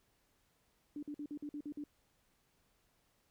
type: tone bursts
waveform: sine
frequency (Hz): 293.7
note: D4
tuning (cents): 0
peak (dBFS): -40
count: 8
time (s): 0.96-1.839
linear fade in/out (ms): 2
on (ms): 67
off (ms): 49
effects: pink hiss -75 dBFS RMS until 3.3 s